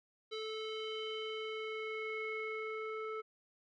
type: tone with low-pass filter sweep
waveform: square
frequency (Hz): 436.9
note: A4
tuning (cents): -12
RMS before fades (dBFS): -41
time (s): 0.31-3.22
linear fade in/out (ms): 20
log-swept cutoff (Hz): 3800 to 1700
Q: 5
effects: none